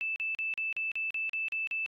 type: tone bursts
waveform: sine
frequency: 2637 Hz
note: E7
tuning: in tune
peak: -30 dBFS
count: 10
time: 0.01-1.861 s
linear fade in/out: 0 ms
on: 150 ms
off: 39 ms
effects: AAC 48 kbps